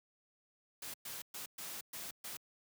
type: noise bursts at uneven times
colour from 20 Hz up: white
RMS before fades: -45 dBFS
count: 6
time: 0.82-0.94 / 1.05-1.22 / 1.34-1.46 / 1.58-1.81 / 1.93-2.11 / 2.24-2.37 s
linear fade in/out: 5 ms
effects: high-pass 100 Hz 12 dB/octave